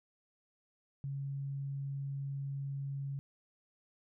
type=tone; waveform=sine; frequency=138.59 Hz; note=C#3; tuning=in tune; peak=-36 dBFS; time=1.04-3.19 s; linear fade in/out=0 ms; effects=none